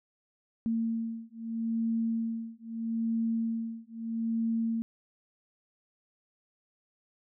sine beating tone pair, 227 / 227.78 Hz, A#3 / A#3, -46 / -40 cents, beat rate 0.78 Hz, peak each -32 / -32 dBFS, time 0.66-4.82 s, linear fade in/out 0 ms, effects none

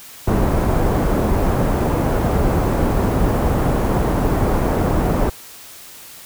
pink low-pass noise, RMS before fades -17 dBFS, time 0.27-5.3 s, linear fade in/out 10 ms, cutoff 870 Hz, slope 12 dB/octave, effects white hiss -39 dBFS RMS until 6.25 s

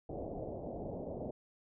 white low-pass noise, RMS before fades -42 dBFS, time 0.09-1.31 s, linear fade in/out 5 ms, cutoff 700 Hz, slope 48 dB/octave, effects none

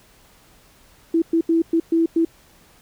sine tone bursts at uneven times, 330 Hz, E4, 2 cents sharp, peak -14 dBFS, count 6, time 1.14-1.22 / 1.33-1.41 / 1.49-1.62 / 1.73-1.8 / 1.92-2.06 / 2.16-2.25 s, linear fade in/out 5 ms, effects pink hiss -53 dBFS RMS until 2.81 s

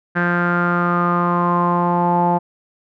sawtooth tone with low-pass filter sweep, 174.61 Hz, F3, in tune, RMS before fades -17 dBFS, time 0.15-2.39 s, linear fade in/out 20 ms, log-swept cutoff 1600 to 830 Hz, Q 7.6, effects none

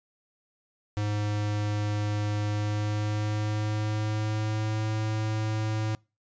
square tone with pitch glide, 104.5 to 108.62 Hz, G#2 to A2, +11 to -22 cents, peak -27 dBFS, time 0.97-5.95 s, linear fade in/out 0 ms, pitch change +67 cents, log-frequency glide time 2.48-4.88 s, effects noise-tail reverb RT60 0.3 s tail -26 dB re dry + resampled to 16000 Hz

